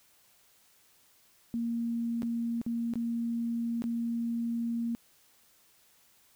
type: tone with dropouts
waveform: sine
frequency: 233.1 Hz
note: A#3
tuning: in tune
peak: -29 dBFS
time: 1.54-4.95 s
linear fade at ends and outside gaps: 0 ms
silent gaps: 2.221-2.231 / 2.615-2.664 / 2.937-2.956 / 3.821-3.84 s
effects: white hiss -64 dBFS RMS until 6.35 s